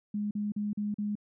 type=tone bursts; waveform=sine; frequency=207.7 Hz; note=G#3; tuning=in tune; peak=-29 dBFS; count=5; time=0.14-1.154 s; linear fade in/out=5 ms; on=170 ms; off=41 ms; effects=none